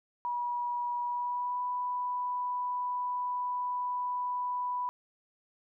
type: tone with pitch glide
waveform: sine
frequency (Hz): 968 to 988.9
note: B5 to B5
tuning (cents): -35 to +2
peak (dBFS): -30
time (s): 0.25-4.89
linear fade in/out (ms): 0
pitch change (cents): +37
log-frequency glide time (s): 1.03-1.61
effects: none